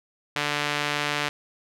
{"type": "tone with band-pass filter", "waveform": "sawtooth", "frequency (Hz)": 146.83, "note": "D3", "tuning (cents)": 0, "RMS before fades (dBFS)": -27, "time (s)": [0.36, 1.29], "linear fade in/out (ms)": 2, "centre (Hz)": 2500, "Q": 0.89, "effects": []}